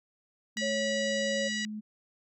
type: tone with pitch glide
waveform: sine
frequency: 215.7 to 213.1 Hz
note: A3 to G#3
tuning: -34 to +45 cents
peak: -35 dBFS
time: 0.56-1.81 s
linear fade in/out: 20 ms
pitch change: -21 cents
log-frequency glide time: 0.72-1.15 s
type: harmonic tone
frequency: 970 Hz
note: B5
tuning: 31 cents flat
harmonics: 2 / 3 / 4 / 5 / 6 / 7 / 8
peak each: -34 / -38 / -40 / -42 / -44 / -45 / -46 dBFS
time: 0.57-1.65 s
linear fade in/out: 0 ms
type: tone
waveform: sine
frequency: 553 Hz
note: C#5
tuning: 4 cents flat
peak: -30 dBFS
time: 0.61-1.49 s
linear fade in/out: 20 ms
effects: none